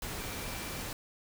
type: tone in noise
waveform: sine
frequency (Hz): 2349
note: D7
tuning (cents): 0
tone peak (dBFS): -49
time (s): 0.2-0.82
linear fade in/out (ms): 2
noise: pink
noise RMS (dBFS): -39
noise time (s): 0.02-0.93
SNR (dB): -13
effects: none